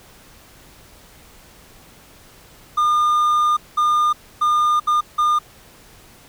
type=tone bursts at uneven times; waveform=triangle; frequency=1211 Hz; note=D#6; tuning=47 cents flat; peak=-12 dBFS; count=5; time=2.77-3.57 / 3.77-4.13 / 4.41-4.8 / 4.87-5.01 / 5.18-5.39 s; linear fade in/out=10 ms; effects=pink hiss -47 dBFS RMS until 6.28 s